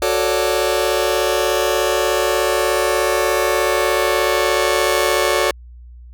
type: chord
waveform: sawtooth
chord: D major seventh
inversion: first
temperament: just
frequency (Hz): 367.1 / 440.5 / 550.6 / 587.3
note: F#4 / A4 / C#5 / D5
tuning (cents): -14 / +2 / -12 / 0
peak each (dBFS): -17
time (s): 0.02-5.51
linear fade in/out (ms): 2
effects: added 60 Hz sine -36 dBFS peak until 6.13 s